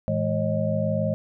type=tone cluster; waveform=sine; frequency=110.3 / 162.7 / 209.5 / 542 / 621 Hz; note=A2 / E3 / G#3 / C#5 / D#5; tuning=+5 / -22 / +15 / -39 / -3 cents; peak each=-28 dBFS; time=0.08-1.14 s; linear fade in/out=0 ms; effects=none